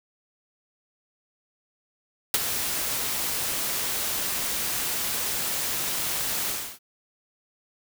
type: noise with ADSR envelope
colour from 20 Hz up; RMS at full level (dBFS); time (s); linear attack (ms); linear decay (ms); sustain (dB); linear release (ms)
white; -19; 2.34-6.79; 3; 29; -9; 310
effects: none